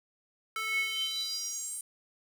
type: tone with high-pass filter sweep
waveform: square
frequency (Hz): 439.3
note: A4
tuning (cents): -3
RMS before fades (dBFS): -34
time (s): 0.56-1.81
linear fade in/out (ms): 2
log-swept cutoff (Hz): 1600 to 9300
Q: 7.3
effects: none